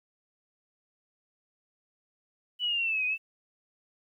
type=linear two-way sweep; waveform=sine; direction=down then up; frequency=2985 to 2479 to 2682 Hz; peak=-26 dBFS; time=2.59-3.18 s; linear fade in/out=50 ms; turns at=3.06 s; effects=11-bit